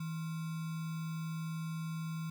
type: tone with sample-and-hold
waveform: sine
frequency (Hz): 162.1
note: E3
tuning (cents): -29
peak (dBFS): -36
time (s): 0-2.3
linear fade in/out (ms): 5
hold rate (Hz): 1225
effects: none